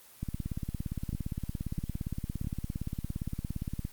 two click trains, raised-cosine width 5 ms, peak -22 / -21 dBFS, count 3 / 64, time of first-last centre 1.13-2.446 / 0.23-3.851 s, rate 1.52 / 17.4 Hz, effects white hiss -55 dBFS RMS until 3.92 s + Opus 24 kbps

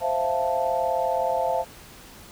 sine chord, F major seventh, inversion second, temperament equal, 523.3 / 659.3 / 698.5 / 880 Hz, C5 / E5 / F5 / A5, 0 / 0 / 0 / 0 cents, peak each -27 dBFS, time 0-1.65 s, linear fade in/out 50 ms, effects pink hiss -46 dBFS RMS until 2.31 s

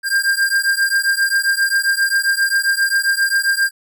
square beating tone pair, 1595 / 1602.5 Hz, G6 / G6, +30 / +38 cents, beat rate 7.5 Hz, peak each -18 dBFS, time 0.03-3.71 s, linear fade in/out 50 ms, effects none

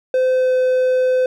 triangle tone with pitch glide, 514 to 510.7 Hz, C5 to C5, -31 to -42 cents, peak -11 dBFS, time 0.14-1.26 s, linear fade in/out 2 ms, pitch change -11 cents, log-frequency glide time 0.32-0.54 s, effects none

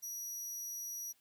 sawtooth tone, 5800 Hz, F#8, 35 cents flat, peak -38 dBFS, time 0.02-1.13 s, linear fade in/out 20 ms, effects white hiss -72 dBFS RMS until 1.2 s + high-pass 60 Hz 12 dB/octave

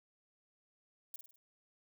violet noise with echo, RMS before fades -45 dBFS, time 1.14-1.16 s, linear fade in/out 2 ms, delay 50 ms, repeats 4, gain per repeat -6 dB, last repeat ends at 1.36 s, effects none

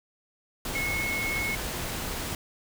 sine tone in noise, 2185 Hz, C#7, 26 cents flat, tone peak -28 dBFS, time 0.75-1.55 s, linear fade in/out 2 ms, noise pink, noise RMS -33 dBFS, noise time 0.65-2.35 s, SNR +2 dB, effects none

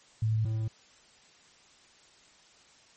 sine / triangle tone pair in turn, 110 / 110.41 Hz, A2 / A2, 0 / +6 cents, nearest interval unison, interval 6 cents, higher second, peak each -24 / -26 dBFS, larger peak first, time 0.22-0.45 / 0.45-0.68 s, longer neither, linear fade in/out 5 ms, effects white hiss -59 dBFS RMS until 2.96 s + MP3 32 kbps

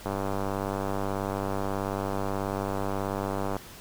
click train, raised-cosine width 1 ms, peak -16 dBFS, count 346, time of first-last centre 0.06-3.566 s, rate 98.4 Hz, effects pink hiss -46 dBFS RMS until 3.8 s

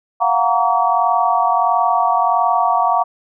sine chord, Gb major seventh, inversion third, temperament equal with one note detuned, 698.5 / 740 / 932.3 / 1137.9 Hz, F5 / Gb5 / Bb5 / Db6, 0 / 0 / 0 / +45 cents, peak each -18 dBFS, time 0.2-3.04 s, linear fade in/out 20 ms, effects none

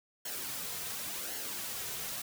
white noise with flanger, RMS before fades -39 dBFS, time 0.25-2.22 s, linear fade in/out 5 ms, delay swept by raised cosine 0.82 to 3.62 ms, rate 0.91 Hz, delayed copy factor -0.55, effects none

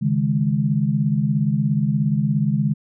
sine chord, C# suspended second, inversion none, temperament equal, 138.59 / 155.56 / 207.7 Hz, C#3 / D#3 / G#3, 0 / 0 / 0 cents, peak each -21 dBFS, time 0.01-2.74 s, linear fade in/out 20 ms, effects none

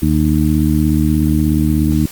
harmonic tone, 76.7 Hz, D#2, 24 cents flat, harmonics 1 / 2 / 3 / 4, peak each -16 / -16 / -16 / -16 dBFS, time 0.02-2.06 s, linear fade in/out 5 ms, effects white hiss -34 dBFS RMS until 2.11 s + Opus 32 kbps

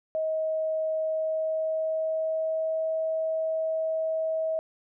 sine tone with pitch glide, 633 to 640.4 Hz, D#5 to D#5, +30 to +50 cents, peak -25 dBFS, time 0.15-4.59 s, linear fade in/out 0 ms, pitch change +20 cents, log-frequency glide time 1.02-2.89 s, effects none

